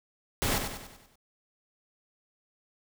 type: noise with echo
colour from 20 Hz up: pink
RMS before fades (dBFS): -28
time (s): 0.42-0.58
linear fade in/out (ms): 0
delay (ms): 96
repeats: 6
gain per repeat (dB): -6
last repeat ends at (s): 1.156
effects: none

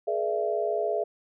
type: tone cluster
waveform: sine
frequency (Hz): 422 / 480.1 / 594 / 673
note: G#4 / B4 / D5 / E5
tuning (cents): +28 / -49 / +20 / +36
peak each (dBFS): -29 / -35 / -32 / -28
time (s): 0.07-1.04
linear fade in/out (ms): 10
effects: none

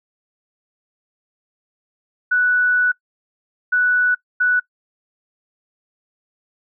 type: tone bursts at uneven times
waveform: sine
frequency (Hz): 1480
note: F#6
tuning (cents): 0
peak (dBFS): -13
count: 3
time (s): 2.31-2.92 / 3.72-4.15 / 4.4-4.6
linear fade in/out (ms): 10
effects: noise-tail reverb RT60 0.1 s tail -22 dB re dry

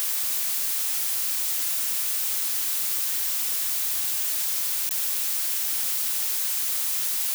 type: noise with dropouts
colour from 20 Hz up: blue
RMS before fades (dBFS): -26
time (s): 0-7.34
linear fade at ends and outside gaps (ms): 0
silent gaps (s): 4.891-4.909
effects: none

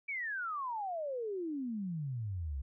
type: exponential sweep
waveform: sine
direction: down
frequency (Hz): 2339 to 63.6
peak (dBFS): -35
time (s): 0.08-2.62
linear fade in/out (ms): 10
effects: none

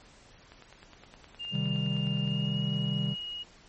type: click train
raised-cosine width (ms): 0.3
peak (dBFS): -33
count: 18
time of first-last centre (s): 0.52-2.276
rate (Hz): 9.68
type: tone with pitch glide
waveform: sine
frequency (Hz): 2810 to 2887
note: F7 to F#7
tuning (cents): +10 to -43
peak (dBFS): -35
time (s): 1.39-3.44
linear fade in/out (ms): 20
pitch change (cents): +47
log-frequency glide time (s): 2.22-2.61
type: chord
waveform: triangle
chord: C minor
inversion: none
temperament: equal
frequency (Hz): 130.81 / 155.56 / 196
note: C3 / Eb3 / G3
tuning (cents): 0 / 0 / 0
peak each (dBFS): -30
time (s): 1.51-3.16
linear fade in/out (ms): 50
effects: pink hiss -56 dBFS RMS until 3.68 s + MP3 32 kbps

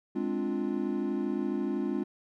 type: chord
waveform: triangle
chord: D half-diminished seventh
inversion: second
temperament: equal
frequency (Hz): 207.7 / 261.6 / 293.7 / 349.2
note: Ab3 / C4 / D4 / F4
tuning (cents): 0 / 0 / 0 / 0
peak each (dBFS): -32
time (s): 0.15-2.04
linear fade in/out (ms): 10
effects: none

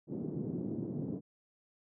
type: band-pass noise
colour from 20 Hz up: white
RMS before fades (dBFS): -38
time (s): 0.07-1.21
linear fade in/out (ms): 50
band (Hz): 130 to 340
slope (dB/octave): 24
effects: none

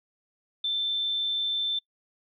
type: tone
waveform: sine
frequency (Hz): 3547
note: A7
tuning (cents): +13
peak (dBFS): -25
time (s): 0.64-1.79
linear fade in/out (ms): 5
effects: noise-tail reverb RT60 0.1 s tail -24 dB re dry

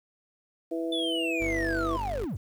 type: harmonic tone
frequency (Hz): 164.81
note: E3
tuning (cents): 0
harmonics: 2 / 3 / 4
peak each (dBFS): -30 / -34 / -36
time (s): 0.71-1.97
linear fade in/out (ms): 10
type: linear sweep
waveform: triangle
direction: down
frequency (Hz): 3520 to 61.9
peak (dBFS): -28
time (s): 0.92-2.37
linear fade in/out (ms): 5
type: tone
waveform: 30% pulse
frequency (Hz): 49.07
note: G1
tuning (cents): +2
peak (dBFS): -31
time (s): 1.4-2.26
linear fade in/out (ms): 20
effects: 10-bit

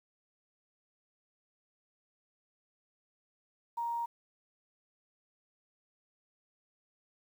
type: tone with quantisation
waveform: sine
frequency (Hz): 937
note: A#5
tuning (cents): +9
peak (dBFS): -32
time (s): 3.77-4.06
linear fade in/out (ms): 10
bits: 10
effects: none

